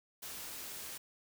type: noise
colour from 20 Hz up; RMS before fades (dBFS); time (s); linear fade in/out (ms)
white; -45; 0.22-0.98; 10
effects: none